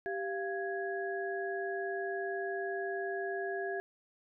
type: tone cluster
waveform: sine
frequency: 391.4 / 692 / 1663 Hz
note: G4 / F5 / G#6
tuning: -3 / -16 / +2 cents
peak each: -36 / -39 / -40 dBFS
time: 0.06-3.8 s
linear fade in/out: 0 ms
effects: none